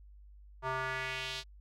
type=tone with band-pass filter sweep; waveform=square; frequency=130.81 Hz; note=C3; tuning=in tune; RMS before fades=-37 dBFS; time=0.62-1.44 s; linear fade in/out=50 ms; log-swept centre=990 to 4200 Hz; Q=2; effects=added 50 Hz sine -52 dBFS peak until 1.6 s